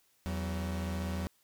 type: tone pair together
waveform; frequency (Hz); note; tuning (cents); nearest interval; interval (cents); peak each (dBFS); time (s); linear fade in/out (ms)
45% pulse; 82.74 / 187.8; E2 / F#3; +7 / +26; octave + major second; 1419; -35 / -37; 0.26-1.27; 0
effects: white hiss -70 dBFS RMS until 1.43 s